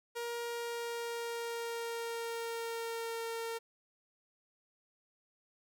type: tone with pitch glide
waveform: sawtooth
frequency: 471.8 to 458.1 Hz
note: A#4 to A#4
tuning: +21 to -30 cents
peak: -33 dBFS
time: 0.15-3.59 s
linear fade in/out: 20 ms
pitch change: -51 cents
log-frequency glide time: 0.41-3.25 s
effects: none